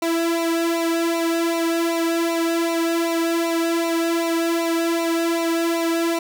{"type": "tone with flanger", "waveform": "sawtooth", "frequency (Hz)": 333.7, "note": "E4", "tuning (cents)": 21, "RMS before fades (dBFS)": -21, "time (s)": [0.02, 6.19], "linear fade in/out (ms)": 5, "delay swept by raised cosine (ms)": [0.6, 2.1], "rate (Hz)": 2.6, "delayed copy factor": -0.8, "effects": []}